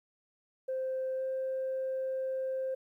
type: tone with pitch glide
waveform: sine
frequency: 522 to 525.3 Hz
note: C5 to C5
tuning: -4 to +7 cents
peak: -30 dBFS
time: 0.68-2.75 s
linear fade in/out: 10 ms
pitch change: +11 cents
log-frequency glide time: 1.16-1.22 s
effects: tanh soft clip ceiling -28 dBFS + 12-bit